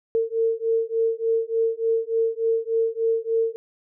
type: beating tone pair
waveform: sine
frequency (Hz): 451.9 / 455.3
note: A4 / A#4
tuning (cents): +46 / -41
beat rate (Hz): 3.4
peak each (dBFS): -23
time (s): 0.15-3.56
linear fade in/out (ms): 0
effects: none